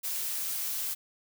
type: noise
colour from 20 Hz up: blue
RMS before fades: -33 dBFS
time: 0.03-0.95 s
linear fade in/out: 20 ms
effects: none